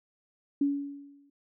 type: tone with exponential decay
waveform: sine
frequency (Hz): 282.7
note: C#4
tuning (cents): +34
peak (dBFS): -21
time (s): 0.61-1.3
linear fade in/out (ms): 5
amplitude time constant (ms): 150
effects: none